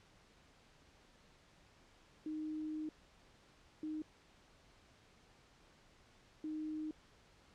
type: tone bursts at uneven times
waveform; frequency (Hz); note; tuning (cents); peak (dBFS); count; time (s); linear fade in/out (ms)
sine; 309.3; D#4; -10; -39; 3; 2.26-2.89 / 3.83-4.02 / 6.44-6.91; 2
effects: pink hiss -66 dBFS RMS until 7.54 s + low-pass 6000 Hz 12 dB/octave